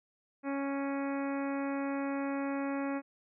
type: harmonic tone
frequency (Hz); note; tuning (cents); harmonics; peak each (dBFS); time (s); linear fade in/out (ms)
277.2; C#4; 0; 1 / 2 / 3 / 4 / 5 / 6 / 7 / 8 / 9; -33 / -39 / -43 / -45 / -47 / -49 / -50 / -51 / -52; 0.43-3.02; 50
effects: none